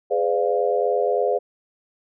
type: chord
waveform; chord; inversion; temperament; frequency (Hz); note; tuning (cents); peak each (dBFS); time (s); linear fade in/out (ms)
sine; G# diminished seventh; none; equal with one note detuned; 415.3 / 504 / 587.3 / 698.5; G#4 / B4 / D5 / F5; 0 / +35 / 0 / 0; -23 / -22 / -25 / -25; 0.1-1.39; 20
effects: none